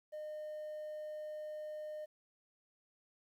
triangle tone, 610 Hz, D#5, 34 cents flat, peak -39 dBFS, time 0.12-2.06 s, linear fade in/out 20 ms, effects tanh soft clip ceiling -36 dBFS + 12-bit

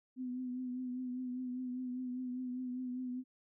sine tone with vibrato, 252 Hz, B3, 35 cents sharp, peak -37 dBFS, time 0.16-3.24 s, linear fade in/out 50 ms, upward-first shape triangle, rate 5 Hz, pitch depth 40 cents each way, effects none

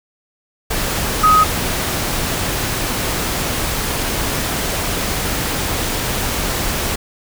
sine tone in noise, 1259 Hz, D#6, 20 cents sharp, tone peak -8 dBFS, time 1.23-1.44 s, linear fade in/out 10 ms, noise pink, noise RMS -20 dBFS, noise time 0.7-6.96 s, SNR +9 dB, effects none

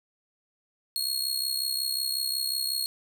sawtooth tone with amplitude modulation, 4300 Hz, C8, 47 cents sharp, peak -21 dBFS, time 0.96-2.86 s, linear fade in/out 0 ms, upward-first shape sine, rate 65.5 Hz, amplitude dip 70%, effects none

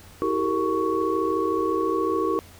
sine tone cluster, 323.4 / 382.4 / 416.4 / 461.7 / 1113 Hz, E4 / G4 / G#4 / A#4 / C#6, -33 / -43 / +5 / -17 / +7 cents, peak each -27 / -26 / -34 / -27 / -27 dBFS, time 0.22-2.39 s, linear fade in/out 0 ms, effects added 88 Hz sine -49 dBFS peak until 2.59 s + pink hiss -49 dBFS RMS until 2.59 s

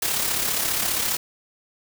white noise with amplitude modulation, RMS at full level -22 dBFS, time 0.02-1.17 s, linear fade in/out 5 ms, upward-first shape sine, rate 34.9 Hz, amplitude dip 45%, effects none

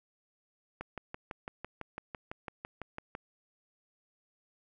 click train, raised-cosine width 0.5 ms, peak -24 dBFS, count 15, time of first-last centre 0.81-3.151 s, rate 5.98 Hz, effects none

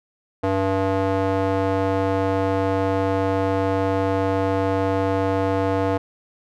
square tone with band-pass filter, 96.5 Hz, G2, 27 cents flat, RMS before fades -21 dBFS, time 0.43-5.98 s, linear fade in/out 10 ms, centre 600 Hz, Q 1.2, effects none

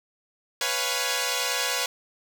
5% pulse chord, C# dominant seventh, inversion third, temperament equal, 493.9 / 554.4 / 698.5 / 830.6 Hz, B4 / C#5 / E#5 / G#5, 0 / 0 / 0 / 0 cents, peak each -17 / -18 / -20 / -21 dBFS, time 0.61-1.86 s, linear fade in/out 2 ms, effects none

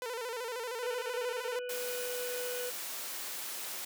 sawtooth tone with vibrato, 477.5 Hz, A#4, 42 cents sharp, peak -32 dBFS, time 0.02-1.59 s, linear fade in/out 0 ms, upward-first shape square, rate 13 Hz, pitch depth 87 cents each way
harmonic tone, 493.9 Hz, B4, in tune, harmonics 1 / 3 / 5 / 6, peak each -36 / -47 / -52 / -52 dBFS, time 0.81-2.71 s, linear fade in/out 20 ms
white noise, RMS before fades -40 dBFS, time 1.69-3.85 s, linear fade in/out 5 ms
effects high-pass 300 Hz 12 dB/octave

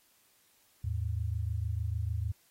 sine tone pair together, 80.4 / 107.07 Hz, E2 / A2, -43 / -47 cents, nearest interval perfect fourth, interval 496 cents, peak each -33 / -33 dBFS, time 0.84-2.32 s, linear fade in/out 5 ms, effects white hiss -67 dBFS RMS until 2.5 s + AAC 48 kbps

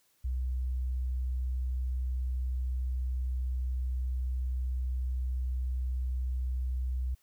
sine tone, 63.2 Hz, B1, 41 cents sharp, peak -29 dBFS, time 0.24-7.15 s, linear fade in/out 10 ms, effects white hiss -70 dBFS RMS until 7.22 s

